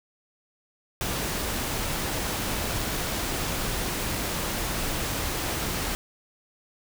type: noise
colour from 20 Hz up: pink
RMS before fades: -29 dBFS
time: 1.01-5.95 s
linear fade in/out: 0 ms
effects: none